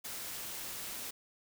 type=noise; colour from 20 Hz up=white; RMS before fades=-42 dBFS; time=0.04-1.11 s; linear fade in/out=10 ms; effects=none